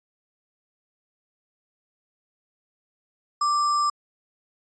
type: tone with sample-and-hold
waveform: sine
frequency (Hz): 1174.7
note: D6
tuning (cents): 0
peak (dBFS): -19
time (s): 3.41-3.9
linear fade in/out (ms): 5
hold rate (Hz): 6300
effects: resampled to 16000 Hz